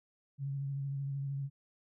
sine tone with vibrato, 138.59 Hz, C#3, in tune, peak -34 dBFS, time 0.38-1.5 s, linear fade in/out 50 ms, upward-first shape sine, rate 13 Hz, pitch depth 26 cents each way, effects none

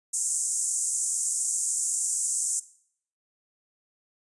white band-pass noise, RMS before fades -28 dBFS, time 0.13-2.6 s, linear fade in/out 10 ms, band 6800 to 9000 Hz, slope 48 dB/octave, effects noise-tail reverb RT60 0.6 s tail -18 dB re dry + resampled to 24000 Hz

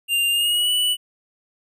square tone with pitch glide, 2794 to 2960 Hz, F7 to F#7, 0 to 0 cents, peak -18 dBFS, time 0.08-0.97 s, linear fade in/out 50 ms, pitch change +100 cents, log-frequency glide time 0.3-0.71 s, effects none

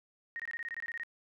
sine tone bursts, 1864.7 Hz, A#6, in tune, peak -36 dBFS, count 12, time 0.36-1.034 s, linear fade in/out 0 ms, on 36 ms, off 22 ms, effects none

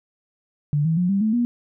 sine tone with pitch steps, 146.83 / 161.98 / 178.69 / 197.13 / 217.5 / 239.9 Hz, D3 / E3 / F3 / G3 / A3 / A#3, 0 / -30 / +40 / +10 / -20 / +50 cents, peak -17 dBFS, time 0.73-1.45 s, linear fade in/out 0 ms, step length 120 ms, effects none

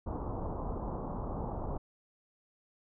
pink low-pass noise, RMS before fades -37 dBFS, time 0.06-1.78 s, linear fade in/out 10 ms, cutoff 1100 Hz, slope 48 dB/octave, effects none

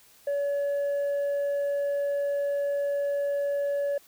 sine tone, 568 Hz, C#5, 42 cents sharp, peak -22 dBFS, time 0.27-3.98 s, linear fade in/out 5 ms, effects tanh soft clip ceiling -24 dBFS + white hiss -57 dBFS RMS until 4.07 s

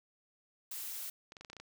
blue noise, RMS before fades -42 dBFS, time 0.71-1.1 s, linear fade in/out 5 ms
clicks, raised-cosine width 0.2 ms, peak -32 dBFS, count 8, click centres 1.321 / 1.368 / 1.41 / 1.448 / 1.5 / 1.531 / 1.567 / 1.6 s
effects none

